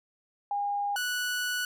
sine / sawtooth tone pair in turn, 812 / 1476.4 Hz, G#5 / F#6, -39 / -4 cents, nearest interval minor seventh, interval 1035 cents, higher second, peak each -27 / -25 dBFS, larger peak second, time 0.51-0.96 / 0.96-1.65 s, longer second, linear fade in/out 2 ms, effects none

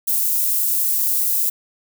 white high-pass noise, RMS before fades -19 dBFS, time 0.07-1.5 s, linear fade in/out 10 ms, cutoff 12000 Hz, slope 12 dB/octave, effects none

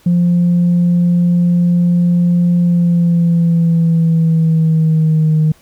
sine tone with pitch glide, 174.61 to 155.56 Hz, F3 to D#3, 0 to 0 cents, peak -7 dBFS, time 0.06-5.52 s, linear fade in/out 5 ms, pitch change -200 cents, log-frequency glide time 2.59-5.4 s, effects tanh soft clip ceiling -6 dBFS + pink hiss -49 dBFS RMS until 5.61 s

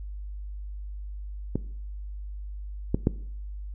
clicks, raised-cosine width 3 ms, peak -12 / -10 / -7 dBFS, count 3, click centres 1.556 / 2.945 / 3.071 s, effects noise-tail reverb RT60 0.6 s tail -19 dB re dry + added 50 Hz sine -34 dBFS peak until 3.74 s

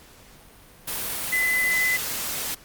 sine tone in noise, 2016 Hz, B6, 35 cents sharp, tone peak -20 dBFS, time 1.32-1.97 s, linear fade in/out 10 ms, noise white, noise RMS -29 dBFS, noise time 0.87-2.55 s, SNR +6 dB, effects pink hiss -50 dBFS RMS until 2.64 s + Opus 48 kbps

